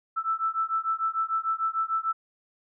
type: beating tone pair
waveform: sine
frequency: 1318.5 / 1325.2 Hz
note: E6 / E6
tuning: 0 / +9 cents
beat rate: 6.7 Hz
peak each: -28 dBFS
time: 0.16-2.13 s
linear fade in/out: 20 ms
effects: none